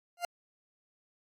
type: tone with exponential growth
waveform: 40% pulse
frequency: 698.5 Hz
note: F5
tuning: in tune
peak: -27 dBFS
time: 0.17-0.25 s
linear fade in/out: 2 ms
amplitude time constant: 17 ms
effects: AAC 48 kbps